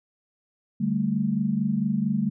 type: chord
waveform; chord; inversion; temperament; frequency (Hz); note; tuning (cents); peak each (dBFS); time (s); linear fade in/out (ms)
sine; D suspended fourth; none; just; 146.83 / 195.78 / 220.2; D3 / G3 / A3; 0 / -2 / +2; -30 / -25 / -25; 0.8-2.3; 10
effects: none